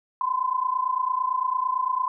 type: tone pair together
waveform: sine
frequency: 1007 / 1035.9 Hz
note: B5 / C6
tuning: +33 / -18 cents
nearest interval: unison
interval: 49 cents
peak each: -25 dBFS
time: 0.21-2.08 s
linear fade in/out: 2 ms
effects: none